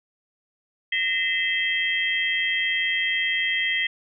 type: tone cluster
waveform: sine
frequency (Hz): 1857 / 2035 / 2624 / 3192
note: A#6 / C7 / E7 / G7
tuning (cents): -7 / -49 / -9 / +31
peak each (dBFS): -28 / -24 / -31 / -27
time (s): 0.92-3.87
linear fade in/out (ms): 5
effects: none